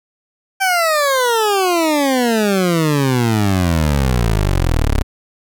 20% pulse exponential sweep, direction down, 784 to 32.7 Hz, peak -8 dBFS, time 0.6-5.03 s, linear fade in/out 20 ms, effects none

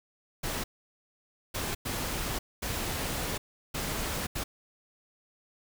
pink noise bursts at uneven times, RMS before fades -33 dBFS, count 6, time 0.43-0.64 / 1.54-1.75 / 1.85-2.39 / 2.62-3.38 / 3.74-4.27 / 4.35-4.44 s, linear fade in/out 10 ms, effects none

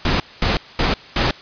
pink noise bursts, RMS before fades -17 dBFS, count 4, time 0.05-1.31 s, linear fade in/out 2 ms, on 150 ms, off 220 ms, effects white hiss -40 dBFS RMS until 1.41 s + resampled to 11025 Hz

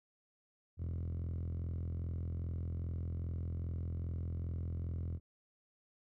5% pulse tone with band-pass filter, 42.48 Hz, F1, 47 cents flat, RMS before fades -39 dBFS, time 0.77-5.2 s, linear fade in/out 50 ms, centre 93 Hz, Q 5.1, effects none

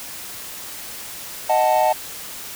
triangle chord, D# diminished, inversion none, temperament equal, 622.3 / 740 / 880 Hz, D#5 / F#5 / A5, 0 / 0 / 0 cents, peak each -17 dBFS, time 1.49-1.93 s, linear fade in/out 10 ms, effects white hiss -34 dBFS RMS until 2.55 s

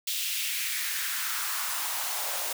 white noise with high-pass filter sweep, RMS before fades -31 dBFS, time 0.07-2.53 s, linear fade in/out 5 ms, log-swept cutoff 3200 to 580 Hz, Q 2.3, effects none

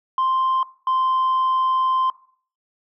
sine tone pair in turn, 1046.5 / 1041.2 Hz, C6 / C6, 0 / -9 cents, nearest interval unison, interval 9 cents, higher first, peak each -15 dBFS, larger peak neither, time 0.18-0.63 / 0.87-2.1 s, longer second, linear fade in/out 2 ms, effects noise-tail reverb RT60 0.5 s tail -20 dB re dry + tanh soft clip ceiling -15 dBFS

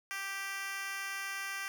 10% pulse tone with high-pass filter, 392 Hz, G4, in tune, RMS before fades -39 dBFS, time 0.11-1.68 s, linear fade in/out 0 ms, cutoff 1600 Hz, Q 1.2, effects none

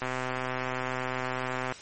click train, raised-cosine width 0.5 ms, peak -16 dBFS, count 219, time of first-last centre 0.02-1.723 s, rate 128 Hz, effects white hiss -46 dBFS RMS until 1.81 s + MP3 32 kbps

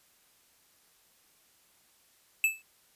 square tone with exponential decay, 2622 Hz, E7, 10 cents flat, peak -20 dBFS, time 2.44-2.62 s, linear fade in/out 1 ms, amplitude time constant 39 ms, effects white hiss -65 dBFS RMS until 2.95 s + resampled to 32000 Hz

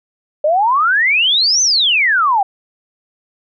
sine exponential two-way sweep, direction up then down, 580 to 6272 to 753 Hz, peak -10 dBFS, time 0.44-2.43 s, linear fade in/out 5 ms, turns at 1.62 s, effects none

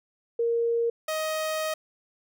sine / sawtooth tone pair in turn, 466.2 / 627.6 Hz, A#4 / D#5, 0 / +15 cents, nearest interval perfect fourth, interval 515 cents, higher second, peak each -22 / -23 dBFS, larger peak first, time 0.39-0.9 / 1.08-1.74 s, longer second, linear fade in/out 5 ms, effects none

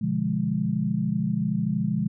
sine chord, B diminished seventh, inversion none, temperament equal, 123.47 / 146.83 / 174.61 / 207.7 Hz, B2 / D3 / F3 / Ab3, 0 / 0 / 0 / 0 cents, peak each -31 / -30 / -27 / -26 dBFS, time 0.01-2.08 s, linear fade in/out 10 ms, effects none

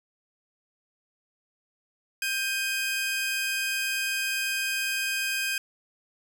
sawtooth tone pair together, 1584.3 / 2507 Hz, G6 / D#7, +18 / +12 cents, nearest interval minor sixth, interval 794 cents, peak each -26 dBFS, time 2.22-5.58 s, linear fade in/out 2 ms, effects none

